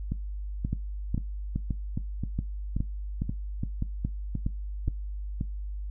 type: two click trains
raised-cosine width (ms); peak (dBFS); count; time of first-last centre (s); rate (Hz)
5; -16 / -17; 11 / 11; 0.73-4.879 / 0.12-5.411; 2.41 / 1.89
effects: noise-tail reverb RT60 0.2 s tail -19 dB re dry + added 50 Hz sine -32 dBFS peak until 5.9 s